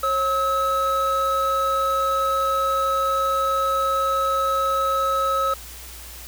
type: tone pair together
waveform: triangle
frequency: 542 / 1289 Hz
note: C#5 / E6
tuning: -39 / -39 cents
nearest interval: octave + minor third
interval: 1500 cents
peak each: -23 / -18 dBFS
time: 0.03-5.54 s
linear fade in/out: 5 ms
effects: added 60 Hz sine -41 dBFS peak until 6.27 s + white hiss -40 dBFS RMS until 6.27 s